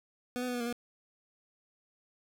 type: tone with pitch steps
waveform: 25% pulse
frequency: 246.9 / 250.7 / 246.9 / 243.4 / 234.9 / 240.9 Hz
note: B3 / B3 / B3 / B3 / A#3 / B3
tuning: 0 / +26 / 0 / -25 / +13 / -43 cents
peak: -29 dBFS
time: 0.36-0.726 s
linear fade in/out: 0 ms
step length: 61 ms
effects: 11-bit